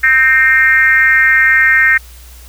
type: tone with frequency modulation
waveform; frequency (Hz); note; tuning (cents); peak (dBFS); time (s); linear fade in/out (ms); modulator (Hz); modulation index
sine; 1839; A#6; -24; -6; 0.03-1.98; 10; 270; 1.1
effects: added 60 Hz sine -34 dBFS peak until 2.48 s + white hiss -41 dBFS RMS until 2.48 s